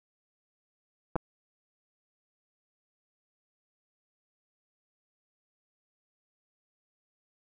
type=clicks; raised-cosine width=1 ms; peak=-15 dBFS; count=2; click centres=1.157 / 1.163 s; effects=none